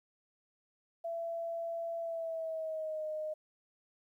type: tone with pitch glide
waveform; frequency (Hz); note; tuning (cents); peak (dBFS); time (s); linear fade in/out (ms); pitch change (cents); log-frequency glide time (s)
sine; 670 to 618; E5 to D#5; +28 to -12; -35; 1.04-3.34; 10; -140; 2-3.06
effects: 12-bit